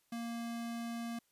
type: tone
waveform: square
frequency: 233.1 Hz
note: A#3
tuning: in tune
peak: -39 dBFS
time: 0.12-1.19 s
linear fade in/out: 5 ms
effects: white hiss -75 dBFS RMS until 1.31 s + resampled to 32000 Hz